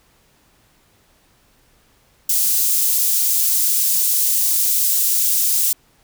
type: high-pass noise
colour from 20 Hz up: white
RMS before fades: -17 dBFS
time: 2.29-5.73 s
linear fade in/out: 5 ms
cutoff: 6600 Hz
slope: 12 dB/octave
effects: pink hiss -57 dBFS RMS until 6.03 s